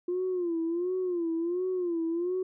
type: tone with vibrato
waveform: sine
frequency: 349.2 Hz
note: F4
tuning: in tune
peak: -26 dBFS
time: 0.08-2.43 s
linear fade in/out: 5 ms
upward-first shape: sine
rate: 1.4 Hz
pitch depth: 110 cents each way
effects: tanh soft clip ceiling -23 dBFS